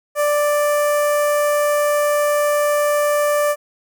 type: tone with notch filter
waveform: sawtooth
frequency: 588 Hz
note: D5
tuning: 2 cents sharp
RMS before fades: -17 dBFS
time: 0.15-3.56 s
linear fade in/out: 50 ms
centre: 3800 Hz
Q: 0.57
effects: none